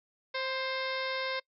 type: harmonic tone with a mistuned harmonic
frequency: 527 Hz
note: C5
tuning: 12 cents sharp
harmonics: 1 / 2 / 3 / 4 / 5 / 6 / 7 / 8 / 9 / 10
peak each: -36 / -39 / -40 / -38 / -46 / -49 / -41 / -45 / -47 / -47 dBFS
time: 0.34-1.4 s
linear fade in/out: 10 ms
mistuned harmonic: 2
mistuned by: -25 cents
effects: noise-tail reverb RT60 0.1 s tail -24 dB re dry